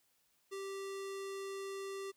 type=tone with low-pass filter; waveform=square; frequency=391.1 Hz; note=G4; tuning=4 cents flat; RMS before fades=-43 dBFS; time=0.51-2.12 s; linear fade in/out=20 ms; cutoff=9500 Hz; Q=1.2; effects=white hiss -75 dBFS RMS until 2.16 s